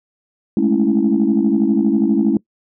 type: chord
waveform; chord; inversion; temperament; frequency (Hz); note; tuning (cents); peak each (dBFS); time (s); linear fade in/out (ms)
sine; A major seventh; third; equal; 207.7 / 220 / 277.2 / 329.6; G#3 / A3 / C#4 / E4; 0 / 0 / 0 / 0; -17; 0.57-2.37; 2
effects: noise-tail reverb RT60 0.1 s tail -23 dB re dry + tanh soft clip ceiling -5 dBFS